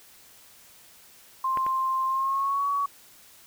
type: tone with pitch glide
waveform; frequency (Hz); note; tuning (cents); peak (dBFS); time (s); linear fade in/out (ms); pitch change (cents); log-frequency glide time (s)
sine; 1052 to 1127.5; C6 to C#6; +9 to +29; -23; 1.44-2.86; 5; +120; 2.07-2.66
type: clicks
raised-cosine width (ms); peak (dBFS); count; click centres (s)
0.5; -18 / -21; 2; 1.573 / 1.665
effects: white hiss -53 dBFS RMS until 3.46 s